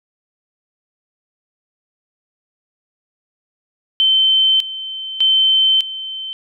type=tone with tremolo; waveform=sine; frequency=3088 Hz; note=G7; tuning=27 cents flat; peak=-10 dBFS; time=4-6.33 s; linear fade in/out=0 ms; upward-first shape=square; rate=0.83 Hz; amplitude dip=80%; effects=none